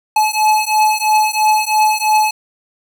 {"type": "beating tone pair", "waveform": "square", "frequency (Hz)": [857, 860], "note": ["A5", "A5"], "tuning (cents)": [-46, -40], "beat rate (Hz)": 3, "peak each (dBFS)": -15, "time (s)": [0.16, 2.31], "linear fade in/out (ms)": 5, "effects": []}